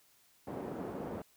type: band-pass noise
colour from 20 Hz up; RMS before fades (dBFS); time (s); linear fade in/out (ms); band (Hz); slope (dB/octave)
pink; -41; 0.47-1.22; 5; 190 to 660; 12
effects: white hiss -67 dBFS RMS until 1.36 s